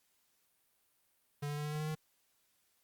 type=tone with pitch steps; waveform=square; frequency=145 / 146.68 / 148.39 / 150.11 / 151.86 / 153.62 / 155.41 Hz; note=D3 / D3 / D3 / D3 / D#3 / D#3 / D#3; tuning=-22 / -2 / +18 / +38 / -42 / -22 / -2 cents; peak=-36 dBFS; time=1.42-1.952 s; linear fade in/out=10 ms; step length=76 ms; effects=white hiss -75 dBFS RMS until 2.83 s + Opus 48 kbps